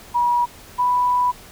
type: tone pair in turn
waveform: sine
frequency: 964 / 987.7 Hz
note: B5 / B5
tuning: -42 / 0 cents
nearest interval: unison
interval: 42 cents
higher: second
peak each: -15 dBFS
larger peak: neither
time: 0.14-0.46 / 0.78-1.32 s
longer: second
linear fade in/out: 20 ms
effects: pink hiss -43 dBFS RMS until 1.51 s